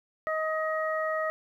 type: harmonic tone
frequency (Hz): 630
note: D#5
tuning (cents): +21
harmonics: 1 / 2 / 3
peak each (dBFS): -29 / -32 / -34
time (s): 0.27-1.3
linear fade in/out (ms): 0
effects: 11-bit